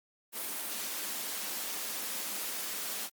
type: high-pass noise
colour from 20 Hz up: white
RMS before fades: -37 dBFS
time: 0.32-3.1 s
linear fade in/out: 50 ms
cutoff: 180 Hz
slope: 48 dB/octave
effects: Opus 32 kbps